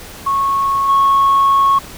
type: tone with level steps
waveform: sine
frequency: 1100 Hz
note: C#6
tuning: 14 cents flat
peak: -12 / -7 dBFS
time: 0.26-1.79 s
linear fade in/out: 10 ms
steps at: 0.88 s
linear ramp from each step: 20 ms
effects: tanh soft clip ceiling -6 dBFS + pink hiss -34 dBFS RMS until 1.97 s